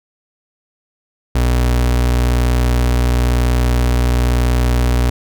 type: tone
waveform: 35% pulse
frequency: 61 Hz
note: B1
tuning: 21 cents flat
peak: -10 dBFS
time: 1.35-5.1 s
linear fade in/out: 5 ms
effects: none